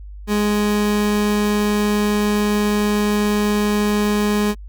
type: tone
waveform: 30% pulse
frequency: 208.2 Hz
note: G#3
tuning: 5 cents sharp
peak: -13 dBFS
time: 0.27-4.55 s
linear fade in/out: 50 ms
effects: added 50 Hz sine -32 dBFS peak until 4.68 s + Opus 48 kbps